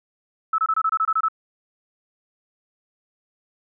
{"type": "tone bursts", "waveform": "sine", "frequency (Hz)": 1305, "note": "E6", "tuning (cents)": -18, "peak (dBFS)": -17, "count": 10, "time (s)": [0.53, 1.285], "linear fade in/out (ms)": 5, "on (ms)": 53, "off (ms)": 25, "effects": []}